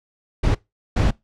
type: noise bursts at uneven times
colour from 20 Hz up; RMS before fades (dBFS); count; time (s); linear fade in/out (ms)
brown; -17; 2; 0.43-0.55 / 0.96-1.11; 10
effects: noise-tail reverb RT60 0.2 s tail -22 dB re dry + low-pass 6000 Hz 12 dB/octave